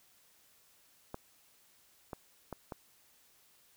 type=clicks; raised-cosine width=1 ms; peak=-26 dBFS; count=4; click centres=1.144 / 2.132 / 2.527 / 2.722 s; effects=white hiss -66 dBFS RMS until 3.76 s